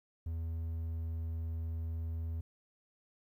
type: tone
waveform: triangle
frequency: 81.8 Hz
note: E2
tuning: 13 cents flat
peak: -33 dBFS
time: 0.26-2.41 s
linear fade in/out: 5 ms
effects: 12-bit